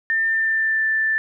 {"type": "tone with pitch glide", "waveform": "sine", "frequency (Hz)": [1798, 1767.1], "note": ["A6", "A6"], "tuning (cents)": [37, 7], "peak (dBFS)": -17, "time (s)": [0.1, 1.18], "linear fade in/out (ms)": 0, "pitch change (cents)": -30, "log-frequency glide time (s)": [0.26, 0.85], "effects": []}